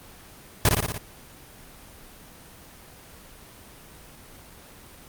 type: noise with echo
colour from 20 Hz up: pink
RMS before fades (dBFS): -17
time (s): 0.65-0.69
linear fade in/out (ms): 2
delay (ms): 58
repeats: 5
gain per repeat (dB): -3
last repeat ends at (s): 0.98
effects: pink hiss -47 dBFS RMS until 5.08 s + Opus 24 kbps